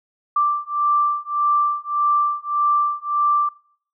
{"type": "beating tone pair", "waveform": "sine", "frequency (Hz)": [1174.7, 1176.4], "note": ["D6", "D6"], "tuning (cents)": [0, 3], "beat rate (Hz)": 1.7, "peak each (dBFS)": -20, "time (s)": [0.36, 3.49], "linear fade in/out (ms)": 5, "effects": ["noise-tail reverb RT60 0.6 s tail -23 dB re dry"]}